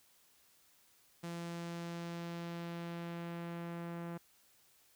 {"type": "tone with low-pass filter sweep", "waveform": "sawtooth", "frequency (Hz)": 170.3, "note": "F3", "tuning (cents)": -43, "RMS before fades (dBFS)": -43, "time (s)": [1.23, 4.18], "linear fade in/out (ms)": 10, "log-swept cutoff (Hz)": [9800, 1700], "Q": 0.84, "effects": ["white hiss -68 dBFS RMS until 4.95 s"]}